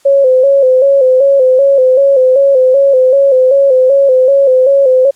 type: tone with vibrato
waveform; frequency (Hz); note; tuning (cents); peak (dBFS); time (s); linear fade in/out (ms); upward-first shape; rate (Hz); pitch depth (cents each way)
sine; 533; C5; +32; -4; 0.05-5.11; 10; square; 2.6; 65
effects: white hiss -49 dBFS RMS until 5.15 s + low-pass 10000 Hz 12 dB/octave